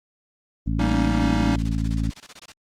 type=harmonic tone; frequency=55.2 Hz; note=A1; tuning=6 cents sharp; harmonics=1 / 2 / 3 / 4 / 5; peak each=-24 / -27 / -29 / -30 / -31 dBFS; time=0.66-2.11 s; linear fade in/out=10 ms
type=chord; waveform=square; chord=Eb dominant seventh; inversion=first; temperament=just; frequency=194.45 / 233.3 / 280 / 311.1 Hz; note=G3 / Bb3 / Db4 / Eb4; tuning=-14 / +2 / +18 / 0 cents; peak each=-27 dBFS; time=0.79-1.56 s; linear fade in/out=5 ms
type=noise bursts; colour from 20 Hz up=white; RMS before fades=-39 dBFS; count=16; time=1.52-2.522 s; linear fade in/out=5 ms; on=42 ms; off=22 ms
effects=low-pass 6000 Hz 12 dB/octave + Opus 24 kbps